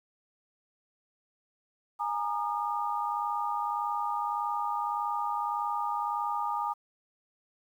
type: chord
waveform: sine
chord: Ab suspended second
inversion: none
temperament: equal with one note detuned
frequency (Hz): 830.6 / 932.3 / 1217.5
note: Ab5 / Bb5 / Eb6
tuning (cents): 0 / 0 / -38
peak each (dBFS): -33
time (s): 1.99-6.74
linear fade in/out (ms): 20
effects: 10-bit